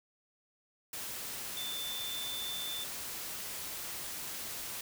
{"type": "tone in noise", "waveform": "sine", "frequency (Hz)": 3537, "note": "A7", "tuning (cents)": 8, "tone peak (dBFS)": -38, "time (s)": [1.57, 2.84], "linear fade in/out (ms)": 2, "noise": "white", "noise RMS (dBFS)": -41, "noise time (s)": [0.93, 4.81], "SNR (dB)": 0, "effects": []}